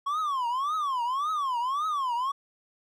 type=tone with vibrato; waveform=triangle; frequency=1094 Hz; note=C#6; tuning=23 cents flat; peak=-24 dBFS; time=0.06-2.32 s; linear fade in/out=10 ms; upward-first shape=triangle; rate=1.8 Hz; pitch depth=290 cents each way; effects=none